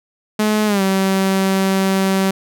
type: tone with pitch glide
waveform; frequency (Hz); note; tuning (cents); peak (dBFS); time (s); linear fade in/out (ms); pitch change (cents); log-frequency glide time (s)
sawtooth; 213.2 to 192.15; G#3 to G3; +46 to -34; -10; 0.39-2.31; 5; -180; 0.66-0.82
effects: none